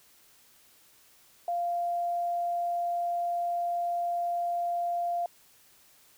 sine tone, 695 Hz, F5, 9 cents flat, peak -27 dBFS, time 1.48-5.26 s, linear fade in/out 2 ms, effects white hiss -60 dBFS RMS until 6.17 s

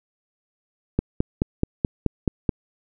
click train, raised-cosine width 3 ms, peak -6 dBFS, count 8, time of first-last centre 0.99-2.492 s, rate 4.66 Hz, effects none

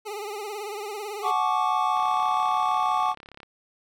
25% pulse tone with vibrato, 415.3 Hz, G#4, in tune, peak -28 dBFS, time 0.05-1.32 s, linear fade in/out 20 ms, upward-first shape triangle, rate 18 Hz, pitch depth 100 cents each way
triangle chord, D major seventh, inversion first, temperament equal with one note detuned, 740 / 861.9 / 1108.7 / 1174.7 Hz, F#5 / A5 / C#6 / D6, 0 / -36 / 0 / 0 cents, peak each -25 dBFS, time 1.22-3.15 s, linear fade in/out 50 ms
click train, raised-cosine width 0.3 ms, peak -28 dBFS, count 52, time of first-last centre 1.97-3.431 s, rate 34.9 Hz
effects none

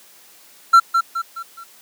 triangle tone with echo, 1355 Hz, E6, 47 cents sharp, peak -4 dBFS, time 0.73-0.8 s, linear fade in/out 10 ms, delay 210 ms, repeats 4, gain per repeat -7 dB, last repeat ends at 1.64 s, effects white hiss -48 dBFS RMS until 1.81 s + high-pass 200 Hz 12 dB/octave

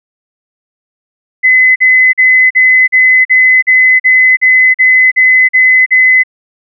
sine tone bursts, 2028 Hz, B6, 45 cents sharp, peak -3 dBFS, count 13, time 1.43-6.236 s, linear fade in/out 20 ms, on 330 ms, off 43 ms, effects none

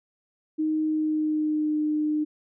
sine tone with pitch glide, 311.1 to 303.6 Hz, D#4 to D#4, 0 to -42 cents, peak -22 dBFS, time 0.58-2.25 s, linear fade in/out 20 ms, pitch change -42 cents, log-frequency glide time 0.84-1.79 s, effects none

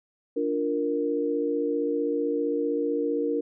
sine chord, Bb major, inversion first, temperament equal, 293.7 / 349.2 / 466.2 Hz, D4 / F4 / Bb4, 0 / 0 / 0 cents, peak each -28 / -32 / -26 dBFS, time 0.36-3.41 s, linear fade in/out 10 ms, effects none

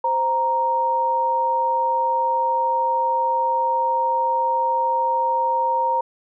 sine tone pair together, 521 / 933.2 Hz, C5 / A#5, -7 / +2 cents, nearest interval minor seventh, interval 1009 cents, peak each -25 / -18 dBFS, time 0.04-6.01 s, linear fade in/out 5 ms, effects none

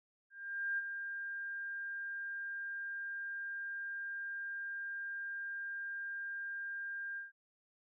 sine tone with ADSR envelope, 1600 Hz, G6, 35 cents sharp, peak -32 dBFS, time 0.3-7.32 s, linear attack 480 ms, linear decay 29 ms, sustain -7 dB, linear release 150 ms, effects none

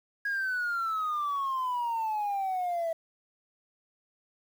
sine exponential sweep, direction down, 1654 to 651 Hz, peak -26 dBFS, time 0.25-2.93 s, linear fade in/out 5 ms, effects tanh soft clip ceiling -26 dBFS + 9-bit

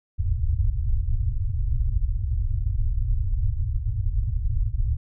pink low-pass noise, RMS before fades -23 dBFS, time 0.18-4.97 s, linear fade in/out 20 ms, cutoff 120 Hz, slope 96 dB/octave, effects none

